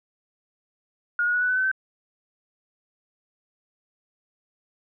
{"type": "tone with pitch steps", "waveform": "sine", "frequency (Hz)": [1432, 1449.5, 1467.2, 1485.1, 1503.2, 1521.5, 1540.1], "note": ["F6", "F#6", "F#6", "F#6", "F#6", "F#6", "G6"], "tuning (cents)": [43, -36, -15, 6, 27, 48, -31], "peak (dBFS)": -20, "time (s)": [1.19, 1.715], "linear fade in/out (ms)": 2, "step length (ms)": 75, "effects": []}